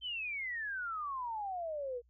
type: exponential sweep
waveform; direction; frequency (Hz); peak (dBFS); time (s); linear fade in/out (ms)
sine; down; 3136 to 468.8; -36; 0.01-2.02; 50
effects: added 60 Hz sine -65 dBFS peak until 2.09 s